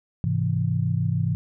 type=chord; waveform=sine; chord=Ab augmented; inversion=none; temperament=equal; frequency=103.83 / 130.81 / 164.81 Hz; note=Ab2 / C3 / E3; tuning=0 / 0 / 0 cents; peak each=-25 dBFS; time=0.24-1.35 s; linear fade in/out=0 ms; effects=none